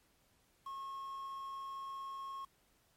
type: tone with quantisation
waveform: triangle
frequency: 1086 Hz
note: C#6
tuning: 36 cents flat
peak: -40 dBFS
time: 0.66-2.45 s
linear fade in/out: 5 ms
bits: 10
effects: pink hiss -72 dBFS RMS until 2.96 s + MP3 64 kbps